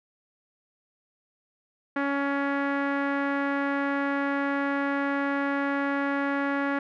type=tone with low-pass filter; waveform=sawtooth; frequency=280.1 Hz; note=C#4; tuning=18 cents sharp; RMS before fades=-27 dBFS; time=1.96-6.79 s; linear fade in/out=5 ms; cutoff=1700 Hz; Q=2.7; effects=none